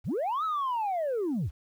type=linear two-way sweep; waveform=sine; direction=up then down; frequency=50.6 to 1318.5 to 50.6 Hz; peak=-25 dBFS; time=0.04-1.51 s; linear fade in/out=50 ms; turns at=0.44 s; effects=tanh soft clip ceiling -25 dBFS + 10-bit